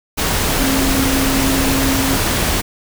sine tone in noise, 268.9 Hz, C4, 47 cents sharp, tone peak -17 dBFS, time 0.59-2.17 s, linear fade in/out 20 ms, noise pink, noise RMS -17 dBFS, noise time 0.17-2.62 s, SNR -3 dB, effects none

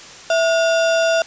sine tone with sample-and-hold, 659.3 Hz, E5, in tune, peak -13 dBFS, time 0.3-1.22 s, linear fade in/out 2 ms, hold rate 2100 Hz, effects white hiss -38 dBFS RMS until 1.26 s + resampled to 16000 Hz

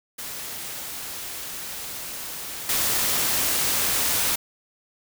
white noise with level steps, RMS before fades -34 / -23 dBFS, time 0.18-4.36 s, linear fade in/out 10 ms, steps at 2.69 s, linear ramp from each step 2 ms, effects none

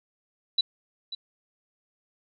sine tone with echo, 3951 Hz, B7, in tune, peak -19 dBFS, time 0.58-0.61 s, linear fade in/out 5 ms, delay 540 ms, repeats 1, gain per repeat -13 dB, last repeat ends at 1.15 s, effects none

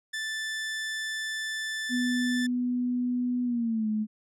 sawtooth tone, 1760 Hz, A6, in tune, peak -27 dBFS, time 0.13-2.47 s, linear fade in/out 10 ms
sine tone with pitch glide, 246.9 to 214.9 Hz, B3 to A3, 0 to -41 cents, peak -25 dBFS, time 1.89-4.07 s, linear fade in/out 50 ms, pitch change -241 cents, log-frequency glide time 3.44-3.88 s
effects low-pass 9000 Hz 12 dB/octave

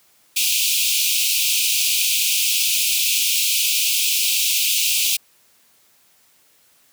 pink high-pass noise, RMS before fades -19 dBFS, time 0.36-5.17 s, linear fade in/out 10 ms, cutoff 2400 Hz, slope 96 dB/octave, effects white hiss -57 dBFS RMS until 6.92 s + high-pass 80 Hz 12 dB/octave

